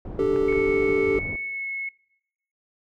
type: low-pass noise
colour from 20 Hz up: pink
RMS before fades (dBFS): -35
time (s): 0.05-1.36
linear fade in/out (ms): 2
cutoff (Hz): 510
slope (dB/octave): 12
type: chord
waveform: triangle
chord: D suspended fourth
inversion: none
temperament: just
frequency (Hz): 293.7 / 391.6 / 440.5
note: D4 / G4 / A4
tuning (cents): 0 / -2 / +2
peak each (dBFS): -26 / -20 / -21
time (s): 0.19-1.19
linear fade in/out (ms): 2
type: clicks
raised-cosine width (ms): 0.5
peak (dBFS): -22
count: 2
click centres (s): 0.361 / 0.526
type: tone with pitch glide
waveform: sine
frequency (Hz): 2209 to 2187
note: C#7 to C#7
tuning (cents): -7 to -24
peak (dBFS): -28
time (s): 0.48-1.89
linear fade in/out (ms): 5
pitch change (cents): -17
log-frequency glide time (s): 1.39-1.69
effects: noise-tail reverb RT60 0.9 s tail -23 dB re dry